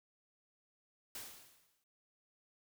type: noise with exponential decay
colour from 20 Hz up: white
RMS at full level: -44 dBFS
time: 1.15-1.84 s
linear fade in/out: 2 ms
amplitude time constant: 150 ms
effects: none